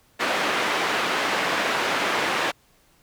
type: band-pass noise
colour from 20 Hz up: white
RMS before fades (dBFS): -24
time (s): 0.19-2.52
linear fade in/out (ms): 20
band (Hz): 260 to 2100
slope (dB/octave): 12
effects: pink hiss -60 dBFS RMS until 3.02 s